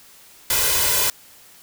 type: noise with comb filter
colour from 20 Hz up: white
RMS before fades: -19 dBFS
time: 0.5-1.1 s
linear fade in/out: 2 ms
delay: 2 ms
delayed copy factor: +0.75
effects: white hiss -48 dBFS RMS until 1.62 s